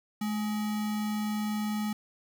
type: tone with sample-and-hold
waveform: sine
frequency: 212.9 Hz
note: G#3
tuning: 43 cents sharp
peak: -28 dBFS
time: 0.21-1.93 s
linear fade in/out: 5 ms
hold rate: 1050 Hz
effects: none